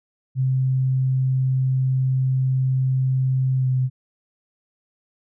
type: tone with pitch glide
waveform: sine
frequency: 130.81 to 129.01 Hz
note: C3 to C3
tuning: 0 to -24 cents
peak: -17 dBFS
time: 0.35-3.9 s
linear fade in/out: 50 ms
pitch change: -24 cents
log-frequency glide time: 3.57-3.68 s
effects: none